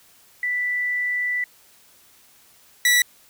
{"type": "tone pair in turn", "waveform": ["sine", "sawtooth"], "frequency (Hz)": [1975.5, 1953.9], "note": ["B6", "B6"], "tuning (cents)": [0, -19], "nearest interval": "unison", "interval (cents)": 19, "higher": "first", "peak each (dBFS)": [-21, -11], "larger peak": "second", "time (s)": [[0.43, 1.44], [2.85, 3.02]], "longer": "first", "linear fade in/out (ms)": 2, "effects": ["white hiss -54 dBFS RMS until 3.29 s"]}